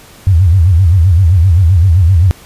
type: tone with vibrato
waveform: sine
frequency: 88.5 Hz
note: F2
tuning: 23 cents sharp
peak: -4 dBFS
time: 0.27-2.31 s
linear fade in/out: 0 ms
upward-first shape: sine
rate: 7.7 Hz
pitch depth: 190 cents each way
effects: pink hiss -38 dBFS RMS until 2.45 s + resampled to 32000 Hz